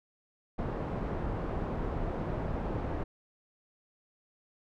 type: low-pass noise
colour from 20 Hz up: pink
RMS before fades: -34 dBFS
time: 0.58-3.04 s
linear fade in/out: 10 ms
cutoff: 880 Hz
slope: 12 dB/octave
effects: none